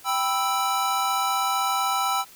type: chord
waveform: square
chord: E minor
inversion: first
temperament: equal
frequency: 784 / 987.8 / 1318.5 Hz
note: G5 / B5 / E6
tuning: 0 / 0 / 0 cents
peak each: -27 / -29 / -26 dBFS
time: 0.04-2.25 s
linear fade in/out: 50 ms
effects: white hiss -49 dBFS RMS until 2.35 s